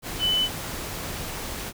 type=tone in noise; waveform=sine; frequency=3003 Hz; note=F#7; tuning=25 cents sharp; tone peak=-20 dBFS; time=0.19-0.49 s; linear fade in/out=50 ms; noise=pink; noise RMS=-33 dBFS; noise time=0.02-1.73 s; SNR=+10 dB; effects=none